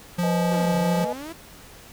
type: tone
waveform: square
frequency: 175.6 Hz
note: F3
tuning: 10 cents sharp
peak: -22 dBFS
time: 0.18-1.05 s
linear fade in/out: 10 ms
type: chord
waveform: sine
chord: G# minor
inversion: first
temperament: equal with one note detuned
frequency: 493.9 / 622.3 / 846.1 Hz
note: B4 / D#5 / G#5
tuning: 0 / 0 / +32 cents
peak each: -29 dBFS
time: 0.23-1.13 s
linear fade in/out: 5 ms
type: exponential two-way sweep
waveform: sawtooth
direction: down then up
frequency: 410 to 138.59 to 342.2 Hz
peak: -30 dBFS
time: 0.51-1.33 s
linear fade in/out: 10 ms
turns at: 0.75 s
effects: pink hiss -46 dBFS RMS until 1.92 s